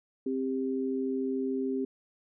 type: tone pair together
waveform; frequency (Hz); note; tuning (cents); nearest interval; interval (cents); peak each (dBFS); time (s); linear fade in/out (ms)
sine; 263.4 / 396.8; C4 / G4; +12 / +21; perfect fifth; 709; -30 / -32; 0.26-1.85; 5
effects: none